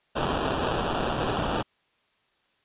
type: noise with sample-and-hold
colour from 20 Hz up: violet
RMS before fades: -27 dBFS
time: 0.15-1.63 s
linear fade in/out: 20 ms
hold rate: 2100 Hz
effects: white hiss -68 dBFS RMS until 2.64 s + resampled to 8000 Hz